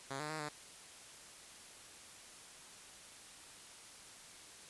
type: tone with pitch steps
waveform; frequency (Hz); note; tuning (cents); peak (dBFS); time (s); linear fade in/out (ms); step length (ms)
5% pulse; 136 / 151 / 156.2 / 149.3; C#3 / D3 / D#3 / D3; -33 / +48 / +7 / +29; -29; 0.1-0.492; 10; 98
effects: white hiss -55 dBFS RMS until 4.69 s + resampled to 24000 Hz